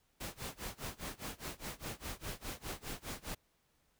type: noise with tremolo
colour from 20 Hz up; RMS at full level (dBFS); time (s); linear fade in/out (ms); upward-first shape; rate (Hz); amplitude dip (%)
pink; -41; 0.2-3.35; 10; sine; 4.9; 95
effects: pink hiss -75 dBFS RMS until 3.99 s